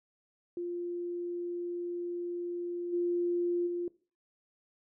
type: tone with level steps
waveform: sine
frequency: 349.2 Hz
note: F4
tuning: in tune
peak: -33 / -27 / -31 dBFS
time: 0.57-3.88 s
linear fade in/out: 2 ms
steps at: 2.92 / 3.66 s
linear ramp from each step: 20 ms
effects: noise-tail reverb RT60 0.4 s tail -21 dB re dry